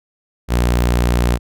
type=tone; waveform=sawtooth; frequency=59.9 Hz; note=A#1; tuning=48 cents sharp; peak=-9 dBFS; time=0.48-1.39 s; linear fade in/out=50 ms; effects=none